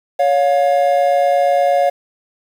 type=tone pair together; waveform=triangle; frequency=560 / 708.4 Hz; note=C#5 / F5; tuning=+18 / +24 cents; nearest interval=major third; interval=406 cents; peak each=-12 dBFS; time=0.19-1.9 s; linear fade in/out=10 ms; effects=7-bit